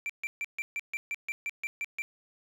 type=tone bursts; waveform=triangle; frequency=2348 Hz; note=D7; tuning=1 cent flat; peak=-29 dBFS; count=12; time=0.06-2.02 s; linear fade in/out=0 ms; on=35 ms; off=140 ms; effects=11-bit